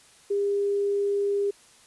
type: tone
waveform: sine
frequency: 402.8 Hz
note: G4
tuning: 47 cents sharp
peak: -22 dBFS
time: 0.3-1.51 s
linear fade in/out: 10 ms
effects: white hiss -55 dBFS RMS until 1.86 s + resampled to 24000 Hz